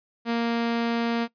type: tone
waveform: sawtooth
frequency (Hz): 233.1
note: A#3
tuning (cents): 0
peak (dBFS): -19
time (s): 0.25-1.28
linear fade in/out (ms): 50
effects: noise-tail reverb RT60 0.1 s tail -19 dB re dry + resampled to 11025 Hz